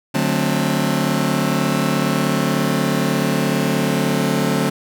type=chord; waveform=sawtooth; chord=D dominant seventh; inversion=none; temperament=just; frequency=146.83 / 183.54 / 220.2 / 264.3 Hz; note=D3 / F#3 / A3 / C4; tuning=0 / -14 / +2 / +18 cents; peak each=-18 dBFS; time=0.14-4.7 s; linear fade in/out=10 ms; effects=none